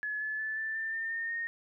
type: tone with pitch steps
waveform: sine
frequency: 1705 / 1724.8 / 1744.9 / 1765.1 / 1785.6 / 1806.4 / 1827.4 / 1848.6 Hz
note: G#6 / A6 / A6 / A6 / A6 / A6 / A#6 / A#6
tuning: +45 / -35 / -15 / +5 / +25 / +45 / -35 / -15 cents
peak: -32 dBFS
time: 0.03-1.47 s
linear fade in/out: 0 ms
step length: 180 ms
effects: none